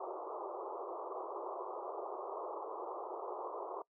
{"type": "band-pass noise", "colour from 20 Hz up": "pink", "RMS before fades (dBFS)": -43, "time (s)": [0, 3.82], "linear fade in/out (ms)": 5, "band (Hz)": [350, 1200], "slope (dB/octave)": 96, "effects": ["noise-tail reverb RT60 0.1 s tail -22 dB re dry"]}